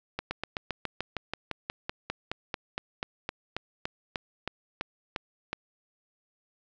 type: slowing click train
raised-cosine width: 0.3 ms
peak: -15 dBFS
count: 25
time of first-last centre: 0.19-5.53 s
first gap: 120 ms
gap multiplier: 1.05
effects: resampled to 16000 Hz + 7-bit